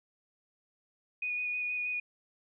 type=tone with vibrato; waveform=sine; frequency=2470 Hz; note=D#7; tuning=13 cents flat; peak=-31 dBFS; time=1.22-2 s; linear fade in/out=5 ms; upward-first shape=square; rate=6.3 Hz; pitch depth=11 cents each way; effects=none